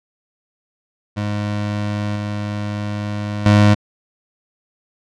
25% pulse tone with level steps, 103.83 Hz, G#2, in tune, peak -16 / -18 / -5 dBFS, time 1.16-3.75 s, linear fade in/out 20 ms, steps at 2.16 / 3.46 s, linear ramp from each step 2 ms, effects low-pass 5000 Hz 12 dB/octave

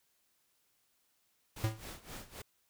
pink noise with tremolo, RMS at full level -45 dBFS, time 1.56-2.42 s, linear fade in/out 5 ms, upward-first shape sine, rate 3.8 Hz, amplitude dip 85%
square tone with exponential decay, 110 Hz, A2, in tune, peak -26 dBFS, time 1.64-1.85 s, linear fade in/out 0 ms, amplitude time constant 44 ms
effects white hiss -75 dBFS RMS until 2.69 s

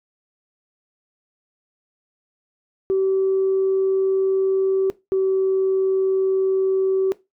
sine tone pair in turn, 383.7 / 381.9 Hz, G4 / G4, -37 / -45 cents, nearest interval unison, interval 8 cents, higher first, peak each -15 dBFS, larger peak neither, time 2.9-4.9 / 5.12-7.12 s, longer neither, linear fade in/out 0 ms, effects noise-tail reverb RT60 0.2 s tail -18 dB re dry + tanh soft clip ceiling -12 dBFS

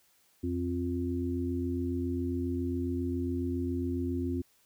harmonic tone, 87.31 Hz, F2, in tune, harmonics 1 / 3 / 4, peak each -34 / -32 / -36 dBFS, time 0.43-4.42 s, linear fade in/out 10 ms, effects white hiss -67 dBFS RMS until 4.65 s

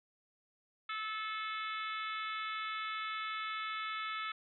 harmonic tone, 434.7 Hz, A4, 21 cents flat, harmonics 3 / 4 / 5 / 6 / 7 / 8 / 9, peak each -39 / -46 / -44 / -49 / -52 / -47 / -54 dBFS, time 0.89-4.32 s, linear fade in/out 5 ms, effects none

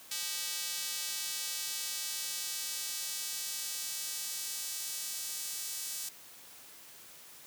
square tone with high-pass filter sweep, 174.61 Hz, F3, in tune, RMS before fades -38 dBFS, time 0.11-6.09 s, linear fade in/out 5 ms, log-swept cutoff 4200 to 6600 Hz, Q 0.84, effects white hiss -53 dBFS RMS until 7.46 s + high-pass 100 Hz 12 dB/octave

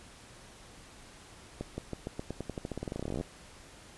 accelerating click train, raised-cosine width 2 ms, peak -22 dBFS, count 28, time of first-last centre 1.61-3.211 s, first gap 170 ms, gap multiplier 0.9, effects pink hiss -53 dBFS RMS until 3.97 s + resampled to 24000 Hz

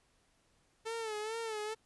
sawtooth tone with vibrato, 440 Hz, A4, in tune, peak -33 dBFS, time 0.85-1.75 s, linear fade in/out 20 ms, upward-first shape sine, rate 2.3 Hz, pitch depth 78 cents each way, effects pink hiss -72 dBFS RMS until 1.85 s + resampled to 24000 Hz

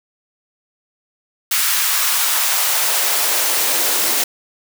white noise with high-pass filter sweep, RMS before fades -17 dBFS, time 1.51-4.24 s, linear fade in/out 5 ms, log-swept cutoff 1500 to 290 Hz, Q 1.2, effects none

